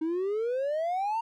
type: exponential sweep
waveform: triangle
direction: up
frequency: 311.1 to 932.3 Hz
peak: -24 dBFS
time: 0.01-1.21 s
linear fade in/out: 10 ms
effects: tanh soft clip ceiling -21 dBFS